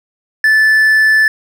triangle tone, 1749 Hz, A6, 11 cents flat, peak -5 dBFS, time 0.44-1.28 s, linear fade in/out 2 ms, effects none

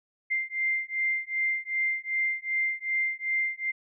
sine beating tone pair, 2093 / 2095.6 Hz, C7 / C7, 0 / +2 cents, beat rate 2.6 Hz, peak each -29 dBFS, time 0.3-3.72 s, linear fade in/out 20 ms, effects none

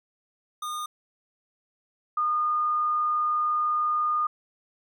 square / sine tone pair in turn, 1221 / 1221 Hz, D#6 / D#6, -33 / -33 cents, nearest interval unison, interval 0 cents, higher neither, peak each -31 / -22 dBFS, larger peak second, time 0.62-0.86 / 2.17-4.27 s, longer second, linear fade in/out 5 ms, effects none

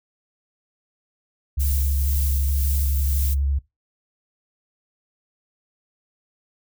sine tone with vibrato, 69.4 Hz, C#2, 3 cents sharp, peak -19 dBFS, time 1.57-3.59 s, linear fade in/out 10 ms, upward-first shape sine, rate 12 Hz, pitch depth 30 cents each way
violet noise with tremolo, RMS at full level -29 dBFS, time 1.59-3.35 s, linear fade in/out 20 ms, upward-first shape sine, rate 2 Hz, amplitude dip 35%
effects noise-tail reverb RT60 0.2 s tail -19 dB re dry

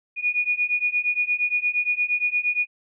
sine beating tone pair, 2450 / 2458.6 Hz, D#7 / D#7, -27 / -21 cents, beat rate 8.6 Hz, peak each -24 / -23 dBFS, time 0.16-2.67 s, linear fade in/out 50 ms, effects none

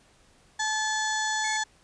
harmonic tone, 865 Hz, A5, 30 cents flat, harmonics 1 / 2 / 4 / 5 / 6 / 7 / 8 / 9, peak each -30 / -29 / -36 / -38 / -45 / -38 / -36 / -41 dBFS, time 0.59-1.64 s, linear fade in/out 10 ms
sawtooth tone, 2187 Hz, C#7, 24 cents flat, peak -32 dBFS, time 1.44-1.57 s, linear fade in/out 2 ms
effects pink hiss -60 dBFS RMS until 1.83 s + resampled to 22050 Hz

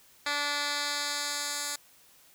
10% pulse tone with band-pass filter sweep, 289.9 Hz, D4, 22 cents flat, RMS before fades -32 dBFS, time 0.26-1.76 s, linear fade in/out 5 ms, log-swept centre 3100 to 7900 Hz, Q 1, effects white hiss -59 dBFS RMS until 2.34 s

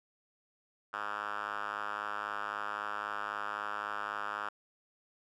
5% pulse tone with band-pass filter, 103.8 Hz, G#2, in tune, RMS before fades -38 dBFS, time 0.93-4.49 s, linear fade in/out 5 ms, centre 1400 Hz, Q 3.3, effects none

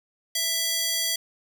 square tone with high-pass filter, 662 Hz, E5, 7 cents sharp, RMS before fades -26 dBFS, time 0.35-1.16 s, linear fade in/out 5 ms, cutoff 3800 Hz, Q 1, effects none

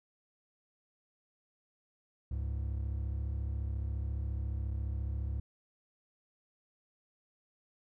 triangle tone pair together, 69.3 / 103.69 Hz, C#2 / G#2, 0 / -2 cents, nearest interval perfect fifth, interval 698 cents, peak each -32 / -37 dBFS, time 2.31-5.4 s, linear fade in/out 5 ms, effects none

